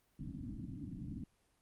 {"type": "low-pass noise", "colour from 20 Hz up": "white", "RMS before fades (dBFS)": -45, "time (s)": [0.19, 1.24], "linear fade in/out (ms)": 5, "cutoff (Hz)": 300, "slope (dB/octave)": 96, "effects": ["pink hiss -75 dBFS RMS until 1.61 s", "Opus 32 kbps"]}